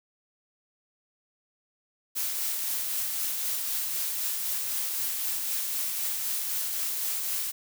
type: noise with tremolo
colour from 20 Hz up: blue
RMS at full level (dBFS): -29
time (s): 2.15-7.52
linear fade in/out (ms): 20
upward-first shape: triangle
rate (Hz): 3.9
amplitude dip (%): 30
effects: none